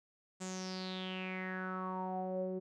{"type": "tone with low-pass filter sweep", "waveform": "sawtooth", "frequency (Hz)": 186.2, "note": "F#3", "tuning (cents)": 11, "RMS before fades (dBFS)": -40, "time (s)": [0.4, 2.6], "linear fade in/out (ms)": 20, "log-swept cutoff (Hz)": [7600, 430], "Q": 6.9, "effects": []}